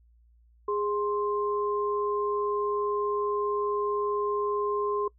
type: tone pair together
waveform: sine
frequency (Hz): 412.3 / 1050.4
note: G#4 / C6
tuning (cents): -13 / +6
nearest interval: octave + major third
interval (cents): 1619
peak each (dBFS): -27 / -30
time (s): 0.68-5.08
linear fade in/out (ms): 5
effects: noise-tail reverb RT60 0.1 s tail -23 dB re dry + added 58 Hz sine -57 dBFS peak until 5.18 s